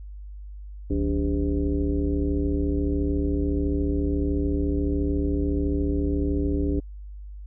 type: tone with frequency modulation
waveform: sine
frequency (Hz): 180.5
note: F#3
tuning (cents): -43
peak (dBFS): -21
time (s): 0.9-6.8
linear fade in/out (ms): 5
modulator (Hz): 109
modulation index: 2
effects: added 50 Hz sine -36 dBFS peak until 7.46 s